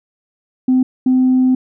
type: tone bursts at uneven times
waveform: sine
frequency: 256.7 Hz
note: C4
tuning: 33 cents flat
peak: -8 dBFS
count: 2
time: 0.68-0.83 / 1.06-1.55 s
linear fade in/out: 5 ms
effects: tanh soft clip ceiling -6 dBFS